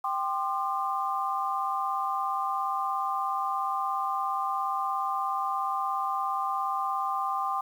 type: chord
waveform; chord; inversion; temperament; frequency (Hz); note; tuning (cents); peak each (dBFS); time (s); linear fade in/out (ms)
sine; G suspended fourth; none; equal with one note detuned; 784 / 1046.5 / 1203.5; G5 / C6 / D6; 0 / 0 / +42; -31; 0.04-7.61; 5
effects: 9-bit